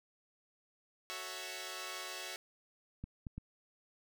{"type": "chord", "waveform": "5% pulse", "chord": "F# minor seventh", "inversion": "none", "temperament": "equal", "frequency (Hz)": [370, 440, 554.4, 659.3], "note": ["F#4", "A4", "C#5", "E5"], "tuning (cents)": [0, 0, 0, 0], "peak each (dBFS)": [-36, -39, -36, -35], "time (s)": [1.1, 2.36], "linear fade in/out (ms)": 0}
{"type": "clicks", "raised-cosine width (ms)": 5, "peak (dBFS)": -30, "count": 3, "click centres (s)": [3.04, 3.268, 3.38]}
{"effects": []}